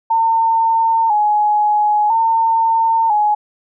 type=tone with vibrato; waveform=sine; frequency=872 Hz; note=A5; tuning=16 cents flat; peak=-11 dBFS; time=0.1-3.35 s; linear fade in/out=10 ms; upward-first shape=square; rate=0.5 Hz; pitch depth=65 cents each way; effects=none